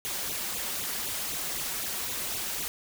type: noise with flanger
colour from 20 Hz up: white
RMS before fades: -33 dBFS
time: 0.05-2.68 s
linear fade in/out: 0 ms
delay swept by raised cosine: 0.28 to 5.38 ms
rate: 3.9 Hz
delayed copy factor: +0.95
effects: none